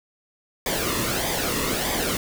pink noise with flanger, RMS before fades -25 dBFS, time 0.66-2.17 s, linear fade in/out 2 ms, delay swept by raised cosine 0.72 to 1.32 ms, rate 1.6 Hz, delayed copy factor -0.6, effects none

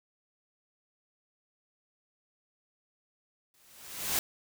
white noise with exponential growth, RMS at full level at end -27 dBFS, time 3.54-4.19 s, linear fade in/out 1 ms, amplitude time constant 140 ms, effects none

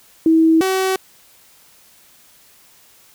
sine / sawtooth tone pair in turn, 323.2 / 379 Hz, E4 / F#4, -34 / +42 cents, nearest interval minor third, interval 276 cents, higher second, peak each -9 / -12 dBFS, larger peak first, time 0.26-0.61 / 0.61-0.96 s, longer neither, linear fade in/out 2 ms, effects white hiss -50 dBFS RMS until 3.14 s

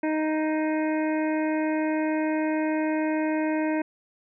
harmonic tone with a mistuned harmonic, 311.1 Hz, D#4, in tune, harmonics 1 / 2 / 3 / 5 / 6 / 7 / 8, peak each -24 / -30 / -34 / -38 / -40 / -41 / -42 dBFS, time 0.03-3.82 s, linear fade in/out 5 ms, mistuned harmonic 7, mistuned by -18 cents, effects none

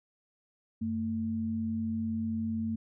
sine tone pair together, 94.14 / 223.9 Hz, F#2 / A3, +30 / +30 cents, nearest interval octave + minor third, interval 1500 cents, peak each -38 / -30 dBFS, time 0.81-2.76 s, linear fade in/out 10 ms, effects none

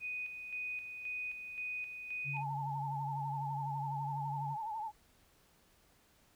sine tone with tremolo, 2489 Hz, D#7, in tune, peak -37 dBFS, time 0-2.44 s, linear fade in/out 50 ms, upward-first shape square, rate 1.9 Hz, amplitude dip 50%
sine tone with pitch glide, 140.4 to 141.7 Hz, C#3 to C#3, +22 to +38 cents, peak -39 dBFS, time 2.24-4.57 s, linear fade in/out 50 ms, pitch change +16 cents, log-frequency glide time 3.89-4.12 s
sine tone with vibrato, 873 Hz, A5, 14 cents flat, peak -37 dBFS, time 2.33-4.92 s, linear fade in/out 50 ms, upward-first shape triangle, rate 12 Hz, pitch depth 97 cents each way
effects pink hiss -68 dBFS RMS until 6.35 s

